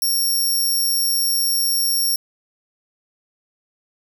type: tone with amplitude modulation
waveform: 10% pulse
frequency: 5520 Hz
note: F8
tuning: 21 cents flat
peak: -10 dBFS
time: 0.02-2.16 s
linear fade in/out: 2 ms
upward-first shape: sine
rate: 136 Hz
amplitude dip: 30%
effects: none